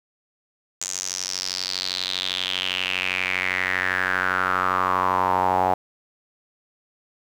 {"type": "tone with band-pass filter sweep", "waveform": "sawtooth", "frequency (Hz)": 92.5, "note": "F#2", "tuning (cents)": 0, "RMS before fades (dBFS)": -24, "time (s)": [0.81, 5.74], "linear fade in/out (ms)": 0, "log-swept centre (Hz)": [6900, 780], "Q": 5.3, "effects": ["8-bit"]}